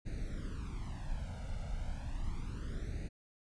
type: noise with flanger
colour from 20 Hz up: brown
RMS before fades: -39 dBFS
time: 0.05-3.09 s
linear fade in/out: 20 ms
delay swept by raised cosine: 0.46 to 1.41 ms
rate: 0.33 Hz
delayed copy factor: +1
effects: resampled to 22050 Hz